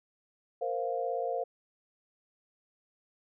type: chord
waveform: sine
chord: Bb suspended second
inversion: none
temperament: equal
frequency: 466.2 / 523.3 / 698.5 Hz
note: Bb4 / C5 / F5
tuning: 0 / 0 / 0 cents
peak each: -35 / -34 / -34 dBFS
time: 0.61-1.44 s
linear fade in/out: 10 ms
effects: none